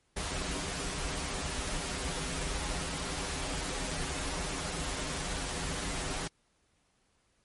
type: noise with comb filter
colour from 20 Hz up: pink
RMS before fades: -35 dBFS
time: 0.16-6.28 s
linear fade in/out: 10 ms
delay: 9 ms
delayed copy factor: -0.85
effects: pink hiss -72 dBFS RMS until 7.44 s + MP3 48 kbps